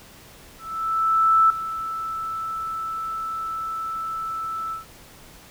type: tone with ADSR envelope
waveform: sine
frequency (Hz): 1318.5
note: E6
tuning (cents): 0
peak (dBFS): -12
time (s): 0.58-4.85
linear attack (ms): 920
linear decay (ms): 3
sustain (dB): -14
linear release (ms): 130
effects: pink hiss -47 dBFS RMS until 5.5 s